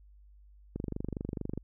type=click train; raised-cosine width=3 ms; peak=-22 dBFS; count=21; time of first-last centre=0.76-1.576 s; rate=24.5 Hz; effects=added 50 Hz sine -54 dBFS peak until 1.63 s